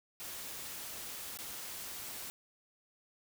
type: noise with dropouts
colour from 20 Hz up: white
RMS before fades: -44 dBFS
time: 0.2-2.3 s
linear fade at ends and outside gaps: 0 ms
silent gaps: 1.373-1.388 s
effects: none